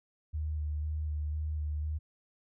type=tone with vibrato; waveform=sine; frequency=76 Hz; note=D#2; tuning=40 cents flat; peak=-31 dBFS; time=0.33-1.99 s; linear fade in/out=20 ms; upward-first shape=square; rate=2 Hz; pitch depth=19 cents each way; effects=none

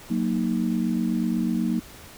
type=chord; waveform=sine; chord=D# minor; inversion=first; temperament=equal; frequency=185 / 233.1 / 311.1 Hz; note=F#3 / A#3 / D#4; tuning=0 / 0 / 0 cents; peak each=-26 / -24 / -29 dBFS; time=0.1-1.8 s; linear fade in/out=10 ms; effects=pink hiss -45 dBFS RMS until 2.17 s

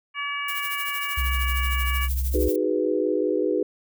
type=harmonic tone; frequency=571 Hz; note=D5; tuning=49 cents flat; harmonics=2 / 3 / 4 / 5; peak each=-31 / -34 / -30 / -34 dBFS; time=0.14-2.09 s; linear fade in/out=50 ms
type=noise with tremolo; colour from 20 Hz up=violet; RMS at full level=-31 dBFS; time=0.48-2.56 s; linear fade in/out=5 ms; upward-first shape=triangle; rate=13 Hz; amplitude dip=80%
type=tone with vibrato; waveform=sine; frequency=65.1 Hz; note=C2; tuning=8 cents flat; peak=-22 dBFS; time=1.17-2.49 s; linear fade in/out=10 ms; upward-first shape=triangle; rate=2.6 Hz; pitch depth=14 cents each way
type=chord; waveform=sine; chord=G# minor seventh; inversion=second; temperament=equal; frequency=311.1 / 370 / 415.3 / 493.9 Hz; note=D#4 / F#4 / G#4 / B4; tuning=0 / 0 / 0 / 0 cents; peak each=-26 dBFS; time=2.34-3.63 s; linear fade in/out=5 ms
effects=none

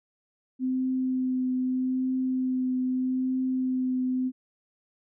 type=tone with vibrato; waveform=sine; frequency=257 Hz; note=C4; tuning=31 cents flat; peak=-24 dBFS; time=0.59-4.32 s; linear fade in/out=50 ms; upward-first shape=triangle; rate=0.8 Hz; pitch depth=15 cents each way; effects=none

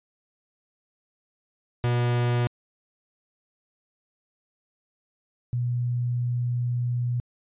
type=tone pair in turn; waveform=45% pulse / sine; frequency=121.1 / 121.87 Hz; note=B2 / B2; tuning=-34 / -23 cents; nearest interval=unison; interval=11 cents; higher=second; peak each=-21 / -23 dBFS; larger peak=first; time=1.84-2.47 / 5.53-7.2 s; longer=second; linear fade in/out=0 ms; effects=resampled to 8000 Hz

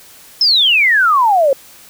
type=exponential sweep; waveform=sine; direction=down; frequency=5340 to 523.3 Hz; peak=-8 dBFS; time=0.41-1.53 s; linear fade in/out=2 ms; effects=white hiss -41 dBFS RMS until 1.89 s

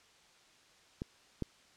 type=clicks; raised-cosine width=3 ms; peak=-24 / -21 dBFS; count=2; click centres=1.019 / 1.423 s; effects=white hiss -63 dBFS RMS until 1.76 s + low-pass 6000 Hz 12 dB/octave

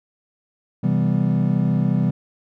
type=chord; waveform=triangle; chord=C major seventh; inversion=none; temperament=equal; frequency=130.81 / 164.81 / 196 / 246.9 Hz; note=C3 / E3 / G3 / B3; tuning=0 / 0 / 0 / 0 cents; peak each=-20 / -19 / -19 / -24 dBFS; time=0.83-2.11 s; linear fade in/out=10 ms; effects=none

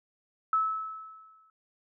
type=tone with exponential decay; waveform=sine; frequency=1301 Hz; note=E6; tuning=23 cents flat; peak=-21 dBFS; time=0.53-1.5 s; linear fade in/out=2 ms; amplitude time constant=210 ms; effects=none

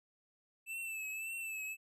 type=tone with vibrato; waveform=square; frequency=2636 Hz; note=E7; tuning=1 cent flat; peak=-40 dBFS; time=0.66-1.77 s; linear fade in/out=50 ms; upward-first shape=triangle; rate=1.8 Hz; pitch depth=58 cents each way; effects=none

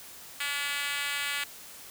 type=tone with high-pass filter; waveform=5% pulse; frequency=286 Hz; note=D4; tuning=46 cents flat; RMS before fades=-32 dBFS; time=0.4-1.44 s; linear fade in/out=5 ms; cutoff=1700 Hz; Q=1.1; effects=white hiss -47 dBFS RMS until 1.9 s

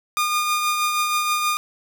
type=tone with tremolo; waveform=sawtooth; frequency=1216 Hz; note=D#6; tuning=40 cents flat; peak=-14 dBFS; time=0.17-1.57 s; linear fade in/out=0 ms; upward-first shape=triangle; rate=6.3 Hz; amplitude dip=40%; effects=none

